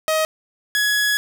sawtooth tone pair in turn, 630 / 1681.9 Hz, D#5 / G#6, +21 / +21 cents, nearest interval octave + perfect fourth, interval 1700 cents, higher second, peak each -13 dBFS, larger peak neither, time 0.08-0.25 / 0.75-1.17 s, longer second, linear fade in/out 0 ms, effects none

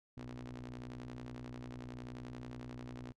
sawtooth ring-modulated tone, 60.8 Hz, B1, 26 cents flat, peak -38 dBFS, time 0.17-3.12 s, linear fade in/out 0 ms, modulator 188 Hz, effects noise-tail reverb RT60 0.1 s tail -24 dB re dry + low-pass 6000 Hz 12 dB/octave

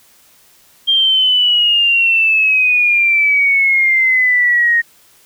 sine exponential sweep, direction down, 3202 to 1858 Hz, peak -9 dBFS, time 0.87-4.82 s, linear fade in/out 20 ms, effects white hiss -49 dBFS RMS until 5.25 s

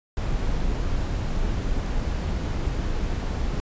brown noise, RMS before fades -25 dBFS, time 0.17-3.6 s, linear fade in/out 0 ms, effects resampled to 16000 Hz

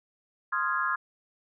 sine chord, F minor seventh, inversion second, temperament equal with one note detuned, 1046.5 / 1244.5 / 1391.3 / 1661.2 Hz, C6 / Eb6 / F6 / Ab6, 0 / 0 / -7 / 0 cents, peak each -31 dBFS, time 0.52-0.96 s, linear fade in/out 10 ms, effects none

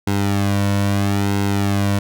sawtooth tone with flanger, 100 Hz, G2, 35 cents sharp, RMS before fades -18 dBFS, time 0.07-1.99 s, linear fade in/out 5 ms, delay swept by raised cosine 1.7 to 2.47 ms, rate 0.76 Hz, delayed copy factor -0.65, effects none

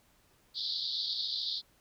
white band-pass noise, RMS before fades -35 dBFS, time 0.54-1.62 s, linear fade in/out 50 ms, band 3500 to 4800 Hz, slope 96 dB/octave, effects pink hiss -67 dBFS RMS until 1.8 s

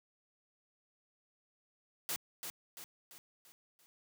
white noise with echo, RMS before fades -37 dBFS, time 2.09-2.16 s, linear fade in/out 0 ms, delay 340 ms, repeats 5, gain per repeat -6 dB, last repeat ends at 3.86 s, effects high-pass 150 Hz 12 dB/octave

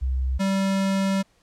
sine / square tone pair in turn, 64.9 / 194.03 Hz, C2 / G3, -13 / -17 cents, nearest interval octave + perfect fifth, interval 1896 cents, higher second, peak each -21 dBFS, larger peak neither, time 0.01-0.39 / 0.39-1.23 s, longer second, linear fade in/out 20 ms, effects pink hiss -63 dBFS RMS until 1.42 s + low-pass 9000 Hz 12 dB/octave

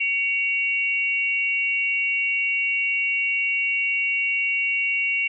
sine tone pair together, 2250 / 2749 Hz, C#7 / F7, +25 / -28 cents, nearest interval minor third, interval 347 cents, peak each -23 dBFS, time 0-5.28 s, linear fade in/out 10 ms, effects none

